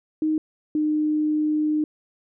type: tone pair in turn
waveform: sine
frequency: 311.1 / 304.7 Hz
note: D#4 / D#4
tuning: 0 / -36 cents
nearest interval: unison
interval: 36 cents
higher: first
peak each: -19 dBFS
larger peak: neither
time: 0.22-0.38 / 0.75-1.84 s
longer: second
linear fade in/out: 2 ms
effects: none